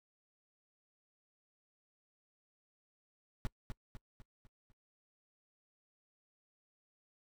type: noise with echo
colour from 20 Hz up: brown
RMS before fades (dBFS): -34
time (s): 3.45-3.47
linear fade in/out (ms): 0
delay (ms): 250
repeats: 5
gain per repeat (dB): -6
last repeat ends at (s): 4.72
effects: noise-tail reverb RT60 0.1 s tail -26 dB re dry